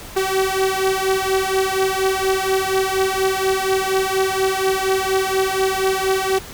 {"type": "beating tone pair", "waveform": "sawtooth", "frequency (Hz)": [380, 384.2], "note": ["F#4", "G4"], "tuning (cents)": [46, -35], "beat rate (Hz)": 4.2, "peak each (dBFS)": -16, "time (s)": [0.16, 6.39], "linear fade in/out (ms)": 10, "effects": ["pink hiss -36 dBFS RMS until 6.53 s"]}